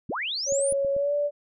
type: linear sweep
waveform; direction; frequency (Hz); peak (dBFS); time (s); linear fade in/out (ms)
sine; up; 94.2 to 9956; -27; 0.09-0.73; 5
type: tone with pitch glide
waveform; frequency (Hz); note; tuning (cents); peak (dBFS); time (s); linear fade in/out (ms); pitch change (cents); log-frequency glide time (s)
sine; 554.4 to 581.6; C#5 to D5; 0 to -17; -22; 0.46-1.31; 50; +83; 0.93-1.14
type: clicks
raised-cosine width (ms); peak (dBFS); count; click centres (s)
3; -29; 4; 0.523 / 0.724 / 0.848 / 0.965
effects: none